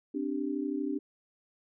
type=chord; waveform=sine; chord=C suspended second; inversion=none; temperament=just; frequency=261.6 / 294.3 / 392.4 Hz; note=C4 / D4 / G4; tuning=0 / +4 / +2 cents; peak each=-35 / -32 / -38 dBFS; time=0.14-0.99 s; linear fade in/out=10 ms; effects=none